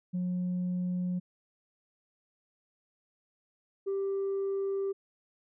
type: tone pair in turn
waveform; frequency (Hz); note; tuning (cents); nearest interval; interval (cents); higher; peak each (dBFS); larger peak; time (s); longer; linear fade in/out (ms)
sine; 180 / 392.1; F#3 / G4; -47 / 0; octave + minor second; 1347; second; -27; neither; 0.13-1.2 / 3.86-4.93; neither; 20
effects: tanh soft clip ceiling -27 dBFS